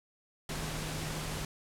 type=tone in noise; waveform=sine; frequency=155.56 Hz; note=D#3; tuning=in tune; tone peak=-40 dBFS; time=0.49-1.45 s; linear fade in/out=2 ms; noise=pink; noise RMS=-38 dBFS; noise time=0.49-1.45 s; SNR=-5 dB; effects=low-pass 11000 Hz 12 dB/octave